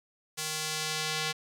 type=tone with band-pass filter sweep; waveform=square; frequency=155.56 Hz; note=D#3; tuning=in tune; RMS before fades=-33 dBFS; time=0.37-1.33 s; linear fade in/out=20 ms; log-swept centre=7400 to 3800 Hz; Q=0.85; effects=none